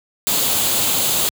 white noise with comb filter, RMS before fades -18 dBFS, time 0.27-1.29 s, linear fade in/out 0 ms, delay 0.27 ms, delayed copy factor +0.5, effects high-pass 80 Hz 12 dB/octave

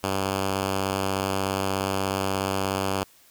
5% pulse tone, 96.7 Hz, G2, 23 cents flat, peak -13 dBFS, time 0.03-3.04 s, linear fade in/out 10 ms, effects white hiss -56 dBFS RMS until 3.3 s

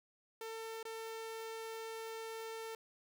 sawtooth tone with dropouts, 448.5 Hz, A4, 33 cents sharp, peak -39 dBFS, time 0.41-2.75 s, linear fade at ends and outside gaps 2 ms, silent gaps 0.829-0.852 s, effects none

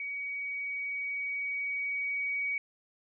sine tone with level ramp, 2258 Hz, C#7, 31 cents sharp, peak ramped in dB -34 to -29 dBFS, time 0-2.58 s, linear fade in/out 2 ms, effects none

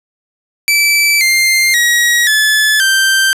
sawtooth tone with pitch steps, 2318 / 2101 / 1904.7 / 1726.5 / 1565.1 Hz, D7 / C7 / A#6 / A6 / G6, -23 / +7 / +37 / -33 / -3 cents, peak -5 dBFS, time 0.68-3.33 s, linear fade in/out 0 ms, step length 530 ms, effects resampled to 32000 Hz + 7-bit

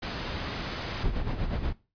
pink noise, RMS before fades -34 dBFS, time 0.02-1.04 s, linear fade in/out 10 ms
brown noise with tremolo, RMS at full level -26 dBFS, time 1.03-1.73 s, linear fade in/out 10 ms, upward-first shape sine, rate 8.3 Hz, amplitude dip 60%
effects noise-tail reverb RT60 0.3 s tail -18 dB re dry + resampled to 11025 Hz

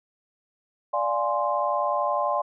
sine chord, D half-diminished seventh, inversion none, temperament equal, 587.3 / 698.5 / 830.6 / 1046.5 Hz, D5 / F5 / Ab5 / C6, 0 / 0 / 0 / 0 cents, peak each -27 / -29 / -29 / -26 dBFS, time 0.93-2.42 s, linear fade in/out 10 ms, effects none

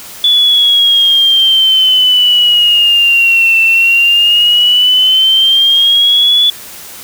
sine exponential two-way sweep, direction down then up, 3449 to 2676 to 3449 Hz, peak -5 dBFS, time 0.24-6.5 s, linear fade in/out 2 ms, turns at 3.61 s, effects white hiss -30 dBFS RMS until 7.03 s

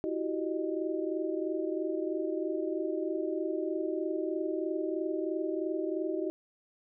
sine tone cluster, 324.1 / 363.9 / 387 / 614 Hz, E4 / F#4 / G4 / D#5, -29 / -29 / -22 / -23 cents, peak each -34 / -35 / -36 / -38 dBFS, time 0.04-6.3 s, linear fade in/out 0 ms, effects none

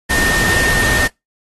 sine tone in noise, 1826 Hz, A#6, 36 cents flat, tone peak -15 dBFS, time 0.09-1.08 s, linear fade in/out 20 ms, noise pink, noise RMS -18 dBFS, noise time 0.09-1.08 s, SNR 0 dB, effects noise-tail reverb RT60 0.2 s tail -26 dB re dry + AAC 32 kbps

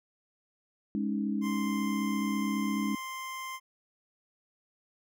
sine chord, Ab suspended fourth, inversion none, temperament just, 207.7 / 276.9 / 311.5 Hz, Ab3 / Db4 / Eb4, 0 / -2 / +2 cents, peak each -30 / -34 / -36 dBFS, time 0.95-2.95 s, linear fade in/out 0 ms
25% pulse tone, 1046.5 Hz, C6, in tune, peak -33 dBFS, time 1.41-3.6 s, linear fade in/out 50 ms
effects none

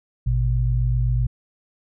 sine tone pair together, 54.57 / 122.5 Hz, A1 / B2, -14 / -14 cents, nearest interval octave + major second, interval 1400 cents, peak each -20 dBFS, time 0.26-1.27 s, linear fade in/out 10 ms, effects none

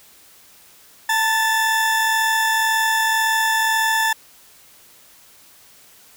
40% pulse tone pair together, 895 / 1748.1 Hz, A5 / A6, +29 / -12 cents, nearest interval octave, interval 1159 cents, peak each -19 / -18 dBFS, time 1.09-4.13 s, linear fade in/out 5 ms, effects white hiss -49 dBFS RMS until 6.16 s

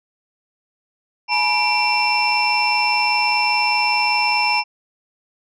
sine tone cluster, 842 / 967 / 2349 / 2714 / 5310 Hz, G#5 / B5 / D7 / E7 / E8, +24 / -37 / 0 / +50 / +12 cents, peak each -21 dBFS, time 1.28-4.64 s, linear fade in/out 50 ms, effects tanh soft clip ceiling -8 dBFS

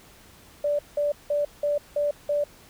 sine tone bursts, 584 Hz, D5, 10 cents flat, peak -21 dBFS, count 6, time 0.64-2.44 s, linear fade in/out 5 ms, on 150 ms, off 180 ms, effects pink hiss -52 dBFS RMS until 2.69 s

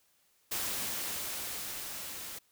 white noise with level ramp, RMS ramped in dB -34 to -43 dBFS, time 0.51-2.39 s, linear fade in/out 10 ms, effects white hiss -70 dBFS RMS until 2.51 s

